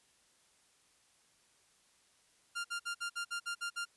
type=tone bursts; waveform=sawtooth; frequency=1396.9 Hz; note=F6; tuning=in tune; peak=-32 dBFS; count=9; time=2.55-3.854 s; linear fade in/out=20 ms; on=96 ms; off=55 ms; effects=white hiss -69 dBFS RMS until 3.96 s + resampled to 24000 Hz